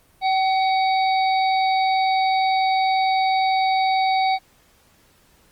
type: harmonic tone with a mistuned harmonic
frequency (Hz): 763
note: G5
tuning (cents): -47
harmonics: 1 / 3 / 5 / 6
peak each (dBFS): -17 / -27 / -31 / -33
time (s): 0.21-4.39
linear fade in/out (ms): 50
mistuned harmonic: 3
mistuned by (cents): -34
effects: pink hiss -57 dBFS RMS until 5.51 s + Opus 32 kbps